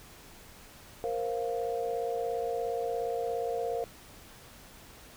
sine chord, Bb suspended second, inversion none, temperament equal, 466.2 / 523.3 / 698.5 Hz, Bb4 / C5 / F5, 0 / 0 / 0 cents, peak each -32 / -36 / -35 dBFS, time 1.04-3.84 s, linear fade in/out 0 ms, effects pink hiss -52 dBFS RMS until 5.16 s

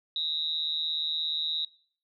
sine tone with amplitude modulation, 3800 Hz, A#7, 33 cents sharp, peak -23 dBFS, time 0.16-1.65 s, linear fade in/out 2 ms, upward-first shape sine, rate 157 Hz, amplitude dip 100%, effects noise-tail reverb RT60 0.5 s tail -20 dB re dry + MP3 96 kbps

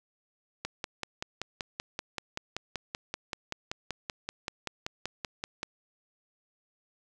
click train, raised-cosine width 0.2 ms, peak -16 dBFS, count 27, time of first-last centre 0.65-5.631 s, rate 5.22 Hz, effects none

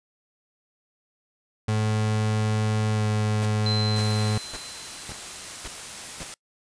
35% pulse tone with pitch glide, 107.9 to 106.72 Hz, A2 to G#2, -33 to +48 cents, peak -20 dBFS, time 1.68-4.38 s, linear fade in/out 5 ms, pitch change -19 cents, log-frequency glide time 2.94-3.01 s
pink noise bursts, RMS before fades -35 dBFS, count 6, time 3.42-6.236 s, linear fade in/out 5 ms, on 36 ms, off 520 ms
sine tone with exponential decay, 4068 Hz, C8, 50 cents flat, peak -25 dBFS, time 3.66-6.06 s, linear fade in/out 2 ms, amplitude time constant 520 ms
white noise, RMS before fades -37 dBFS, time 3.96-6.34 s, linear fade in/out 0 ms
effects noise-tail reverb RT60 0.1 s tail -25 dB re dry + resampled to 22050 Hz

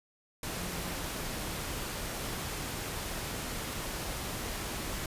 sine tone in noise, 178.3 Hz, F3, 36 cents sharp, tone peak -42 dBFS, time 0.57-0.93 s, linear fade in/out 2 ms, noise pink, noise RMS -37 dBFS, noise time 0.43-5.06 s, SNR -8 dB, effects resampled to 32000 Hz

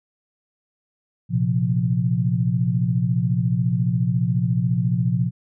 sine chord, Bb suspended second, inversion none, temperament equal, 116.54 / 130.81 / 174.61 Hz, Bb2 / C3 / F3, 0 / 0 / 0 cents, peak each -22 dBFS, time 1.29-5.31 s, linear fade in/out 50 ms, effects none

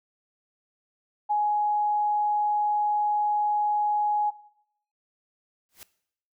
sine tone, 836 Hz, G#5, 11 cents sharp, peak -21 dBFS, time 1.29-4.31 s, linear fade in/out 20 ms
white noise with exponential growth, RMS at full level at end -41 dBFS, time 5.69-5.83 s, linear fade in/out 0 ms, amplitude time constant 30 ms
effects noise-tail reverb RT60 0.7 s tail -18 dB re dry

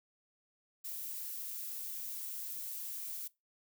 violet noise, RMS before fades -42 dBFS, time 0.84-3.28 s, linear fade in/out 10 ms, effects noise-tail reverb RT60 0.2 s tail -20 dB re dry

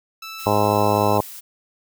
15% pulse tone, 1318.5 Hz, E6, in tune, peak -26 dBFS, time 0.22-1.18 s, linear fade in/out 5 ms
blue noise, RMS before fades -37 dBFS, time 0.38-1.41 s, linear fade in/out 20 ms
harmonic tone, 103.83 Hz, G#2, in tune, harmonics 1 / 2 / 3 / 4 / 5 / 6 / 7 / 8 / 9 / 10, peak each -24 / -26 / -27 / -24 / -24 / -24 / -27 / -23 / -25 / -25 dBFS, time 0.46-1.21 s, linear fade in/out 5 ms
effects none

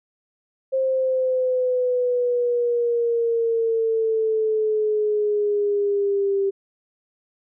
sine exponential sweep, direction down, 530 to 392 Hz, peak -18 dBFS, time 0.72-6.51 s, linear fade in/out 20 ms, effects none

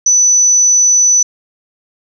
sine tone, 5980 Hz, F#8, 17 cents sharp, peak -6 dBFS, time 0.06-1.23 s, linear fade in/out 5 ms, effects none

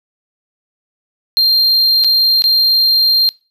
triangle tone with dropouts, 4186 Hz, C8, in tune, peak -7 dBFS, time 1.37-3.29 s, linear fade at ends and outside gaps 0 ms, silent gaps 2.039-2.045 / 2.421-2.44 s, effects noise-tail reverb RT60 0.3 s tail -23 dB re dry

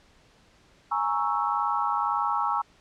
sine chord, A# half-diminished seventh, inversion third, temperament equal, 830.6 / 932.3 / 1108.7 / 1318.5 Hz, G#5 / A#5 / C#6 / E6, 0 / 0 / 0 / 0 cents, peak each -29 dBFS, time 0.91-2.62 s, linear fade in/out 10 ms, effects pink hiss -59 dBFS RMS until 2.8 s + low-pass 6000 Hz 12 dB/octave

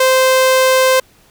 sawtooth tone, 520 Hz, C5, 11 cents flat, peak -5 dBFS, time 0-1 s, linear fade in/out 5 ms, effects pink hiss -50 dBFS RMS until 1.3 s

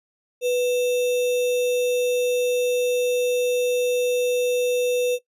sine tone with sample-and-hold, 493.9 Hz, B4, in tune, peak -18 dBFS, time 0.41-5.19 s, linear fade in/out 50 ms, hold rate 3150 Hz, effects noise-tail reverb RT60 0.1 s tail -17 dB re dry + resampled to 32000 Hz

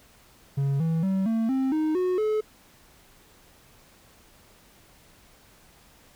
triangle tone with pitch steps, 138.59 / 162.92 / 191.52 / 225.1 / 264.7 / 311.1 / 365.7 / 429.9 Hz, C#3 / E3 / G3 / A3 / C4 / D#4 / F#4 / A4, 0 / -20 / -40 / +40 / +20 / 0 / -20 / -40 cents, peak -20 dBFS, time 0.57-2.41 s, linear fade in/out 10 ms, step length 230 ms, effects pink hiss -56 dBFS RMS until 6.15 s

